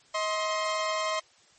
sawtooth tone pair together, 633.9 / 1053 Hz, D#5 / C6, +32 / +11 cents, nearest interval major sixth, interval 879 cents, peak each -26 dBFS, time 0.14-1.2 s, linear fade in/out 10 ms, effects white hiss -60 dBFS RMS until 1.58 s + MP3 32 kbps

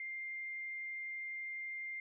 sine tone, 2104 Hz, C7, 9 cents sharp, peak -40 dBFS, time 0-2 s, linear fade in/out 2 ms, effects none

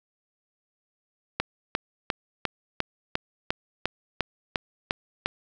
click train, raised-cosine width 0.3 ms, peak -8 dBFS, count 12, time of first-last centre 1.4-5.26 s, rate 2.85 Hz, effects none

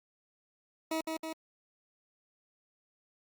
20% pulse tone with echo, 320 Hz, D#4, 49 cents sharp, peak -26 dBFS, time 0.91-1.01 s, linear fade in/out 5 ms, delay 160 ms, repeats 2, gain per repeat -3 dB, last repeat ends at 1.33 s, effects Opus 48 kbps

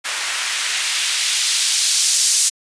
blue noise with band-pass filter sweep, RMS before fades -18 dBFS, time 0.04-2.5 s, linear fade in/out 20 ms, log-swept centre 1400 to 6400 Hz, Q 1, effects resampled to 22050 Hz

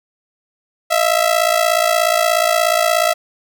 sawtooth ring-modulated tone, 659.3 Hz, E5, in tune, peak -6 dBFS, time 0.9-3.14 s, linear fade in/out 20 ms, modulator 28.4 Hz, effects none

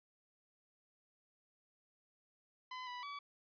sawtooth tone with pitch steps, 1014 / 986 / 1143 Hz, B5 / B5 / D6, +45 / -3 / -47 cents, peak -40 dBFS, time 2.71-3.19 s, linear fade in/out 5 ms, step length 160 ms, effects resampled to 11025 Hz

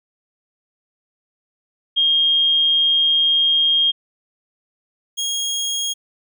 sine / 25% pulse tone pair in turn, 3231 / 3276 Hz, G#7 / G#7, -48 / -24 cents, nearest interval unison, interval 24 cents, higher second, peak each -13 / -17 dBFS, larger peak first, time 1.96-3.92 / 5.17-5.94 s, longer first, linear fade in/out 20 ms, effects none

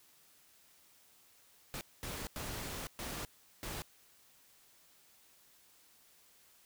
pink noise bursts at uneven times, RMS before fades -42 dBFS, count 5, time 1.74-1.81 / 2.03-2.27 / 2.36-2.87 / 2.99-3.25 / 3.63-3.82 s, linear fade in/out 0 ms, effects white hiss -65 dBFS RMS until 6.65 s

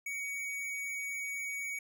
sine tone with hard clipping, 2248 Hz, C#7, 24 cents sharp, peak -37 dBFS, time 0.06-1.79 s, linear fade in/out 5 ms, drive 15 dB, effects none

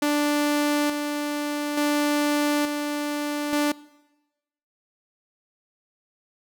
sawtooth tone with tremolo, 293.7 Hz, D4, in tune, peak -16 dBFS, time 0.02-3.72 s, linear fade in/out 5 ms, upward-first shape square, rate 0.57 Hz, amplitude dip 45%, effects noise-tail reverb RT60 1.0 s tail -21 dB re dry

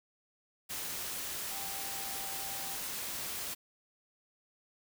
sine tone in noise, 784 Hz, G5, in tune, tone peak -47 dBFS, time 1.5-2.77 s, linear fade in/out 20 ms, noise white, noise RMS -39 dBFS, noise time 0.69-3.55 s, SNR -11 dB, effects none

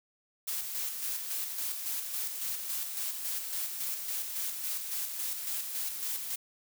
blue noise with tremolo, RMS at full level -34 dBFS, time 0.47-6.36 s, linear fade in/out 10 ms, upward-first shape square, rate 3.6 Hz, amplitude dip 40%, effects none

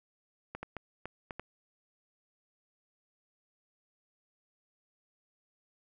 clicks, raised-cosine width 0.5 ms, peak -24 dBFS, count 6, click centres 0.55 / 0.63 / 0.767 / 1.056 / 1.308 / 1.396 s, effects none

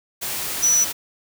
sine tone in noise, 5920 Hz, F#8, in tune, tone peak -14 dBFS, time 0.62-0.85 s, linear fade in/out 20 ms, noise white, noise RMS -27 dBFS, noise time 0.21-0.93 s, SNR +10 dB, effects none

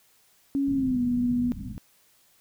sine tone with pitch glide, 277.2 to 244.1 Hz, C#4 to B3, 0 to -20 cents, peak -22 dBFS, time 0.55-1.52 s, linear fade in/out 0 ms, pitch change -220 cents, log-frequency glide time 0.72-1.01 s
white low-pass noise, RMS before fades -37 dBFS, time 0.67-1.78 s, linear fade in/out 0 ms, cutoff 270 Hz, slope 96 dB/octave
effects white hiss -62 dBFS RMS until 2.4 s

